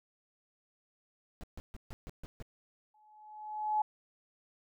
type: noise bursts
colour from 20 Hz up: brown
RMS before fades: -43 dBFS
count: 7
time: 1.41-2.425 s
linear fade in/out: 0 ms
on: 25 ms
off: 140 ms
type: tone with exponential growth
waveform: sine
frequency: 852 Hz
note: G#5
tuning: 44 cents sharp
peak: -25 dBFS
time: 2.94-3.82 s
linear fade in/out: 5 ms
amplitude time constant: 190 ms
effects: none